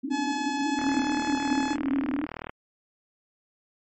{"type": "band-pass noise", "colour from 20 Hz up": "white", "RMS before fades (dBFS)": -28, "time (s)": [0.03, 2.26], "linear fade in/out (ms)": 10, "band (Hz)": [260, 300], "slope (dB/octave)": 96}
{"type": "tone", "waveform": "sawtooth", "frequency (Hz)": 854, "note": "G#5", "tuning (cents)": 48, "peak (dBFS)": -25, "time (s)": [0.1, 1.77], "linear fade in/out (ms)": 50}
{"type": "click train", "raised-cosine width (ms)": 0.5, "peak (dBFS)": -19, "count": 68, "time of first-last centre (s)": [0.79, 2.495], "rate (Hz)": 39.3}
{"effects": ["MP3 32 kbps"]}